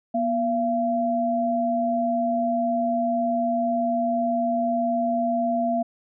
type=tone pair together; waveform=sine; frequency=240.8 / 681 Hz; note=B3 / F5; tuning=-44 / -44 cents; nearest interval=octave + tritone; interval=1800 cents; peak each=-25 / -22 dBFS; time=0.14-5.83 s; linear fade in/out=10 ms; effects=none